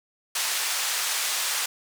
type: band-pass noise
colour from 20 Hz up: white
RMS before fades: -27 dBFS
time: 0.35-1.66 s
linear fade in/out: 5 ms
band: 890 to 8800 Hz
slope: 12 dB/octave
effects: none